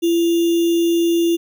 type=tone with sample-and-hold; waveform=sine; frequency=338.5 Hz; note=E4; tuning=46 cents sharp; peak=-13 dBFS; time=0.02-1.37 s; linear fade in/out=20 ms; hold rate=3150 Hz; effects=none